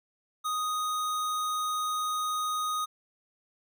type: tone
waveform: square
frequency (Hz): 1244.5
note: D#6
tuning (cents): 0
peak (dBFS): -29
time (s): 0.44-2.86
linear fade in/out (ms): 20
effects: none